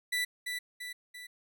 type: tone with echo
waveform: 30% pulse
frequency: 1976 Hz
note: B6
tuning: in tune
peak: -26 dBFS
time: 0.12-0.25 s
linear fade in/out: 10 ms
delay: 340 ms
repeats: 3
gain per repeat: -5 dB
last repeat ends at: 1.27 s
effects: none